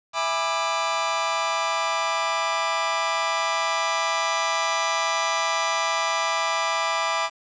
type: chord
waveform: sawtooth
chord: E dominant seventh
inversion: none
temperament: just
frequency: 659.3 / 824.1 / 988.9 / 1186.7 Hz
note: E5 / G#5 / B5 / D6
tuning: 0 / -14 / +2 / +18 cents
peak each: -25 / -27 / -24 / -22 dBFS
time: 0.13-7.3 s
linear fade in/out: 50 ms
effects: resampled to 16000 Hz + 8-bit